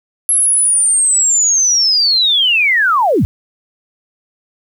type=linear sweep; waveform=sine; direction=down; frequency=11175 to 61.74 Hz; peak=-9 dBFS; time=0.29-3.25 s; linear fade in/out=0 ms; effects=7-bit